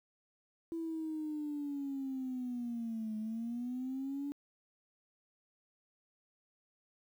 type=linear two-way sweep; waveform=sine; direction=down then up; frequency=332.8 to 214.3 to 287.7 Hz; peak=-35 dBFS; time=0.72-4.32 s; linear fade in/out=0 ms; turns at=3.17 s; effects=tanh soft clip ceiling -32 dBFS + 11-bit